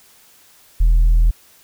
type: tone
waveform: sine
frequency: 40.67 Hz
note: E1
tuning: 23 cents flat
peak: -7 dBFS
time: 0.8-1.31 s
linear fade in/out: 10 ms
effects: tanh soft clip ceiling -8 dBFS + white hiss -50 dBFS RMS until 1.63 s